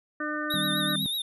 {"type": "harmonic tone", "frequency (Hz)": 301.3, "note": "D4", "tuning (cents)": 44, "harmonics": [1, 2, 4, 5, 6], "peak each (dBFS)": [-33, -37, -35, -34, -36], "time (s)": [0.2, 0.96], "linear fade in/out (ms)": 5}
{"type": "tone with vibrato", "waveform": "square", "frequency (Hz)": 3719, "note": "A#7", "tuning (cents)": -5, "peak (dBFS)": -28, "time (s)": [0.5, 1.22], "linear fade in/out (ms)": 5, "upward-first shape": "triangle", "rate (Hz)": 8, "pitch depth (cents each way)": 85}
{"type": "chord", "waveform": "sine", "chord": "C minor", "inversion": "first", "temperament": "equal", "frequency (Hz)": [155.56, 196, 261.6], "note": ["Eb3", "G3", "C4"], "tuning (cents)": [0, 0, 0], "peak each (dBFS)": [-35, -32, -37], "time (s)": [0.54, 1.06], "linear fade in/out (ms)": 0}
{"effects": []}